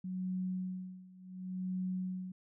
sine tone with tremolo, 184.8 Hz, F#3, 2 cents flat, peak -33 dBFS, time 0.04-2.32 s, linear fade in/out 5 ms, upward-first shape sine, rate 0.69 Hz, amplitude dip 90%, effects none

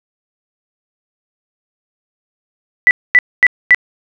sine tone bursts, 1975.5 Hz, B6, in tune, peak -3 dBFS, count 4, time 2.87-3.746 s, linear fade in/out 0 ms, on 39 ms, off 240 ms, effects none

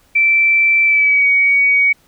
sine tone with pitch glide, 2334 to 2251 Hz, D7 to C#7, -11 to +26 cents, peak -9 dBFS, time 0.15-1.93 s, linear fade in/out 10 ms, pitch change -63 cents, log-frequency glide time 0.84-1.27 s, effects pink hiss -54 dBFS RMS until 2.07 s

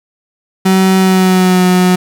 35% pulse tone with pitch glide, 189.2 to 182.12 Hz, F#3 to F#3, +39 to -27 cents, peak -5 dBFS, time 0.65-1.96 s, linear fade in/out 10 ms, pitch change -66 cents, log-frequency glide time 0.98-1.64 s, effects none

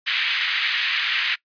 pink band-pass noise, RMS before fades -23 dBFS, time 0.06-1.36 s, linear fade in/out 20 ms, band 1800 to 3600 Hz, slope 24 dB/octave, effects noise-tail reverb RT60 0.1 s tail -21 dB re dry + resampled to 11025 Hz

